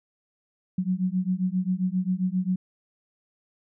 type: beating tone pair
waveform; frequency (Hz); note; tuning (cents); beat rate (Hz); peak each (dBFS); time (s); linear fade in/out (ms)
sine; 180.7 / 188.2; F#3 / F#3; -41 / +30; 7.5; -26; 0.78-2.56; 5
effects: none